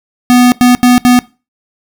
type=tone bursts at uneven times; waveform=square; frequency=246.9 Hz; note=B3; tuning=in tune; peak=-4 dBFS; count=4; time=0.3-0.52 / 0.61-0.75 / 0.83-0.98 / 1.05-1.19 s; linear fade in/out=0 ms; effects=noise-tail reverb RT60 0.3 s tail -21 dB re dry